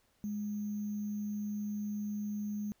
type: tone with sample-and-hold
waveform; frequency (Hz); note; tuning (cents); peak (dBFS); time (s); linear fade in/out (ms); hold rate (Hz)
sine; 207.7; G#3; 0; -34; 0.24-2.72; 0; 6300
effects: pink hiss -72 dBFS RMS until 2.8 s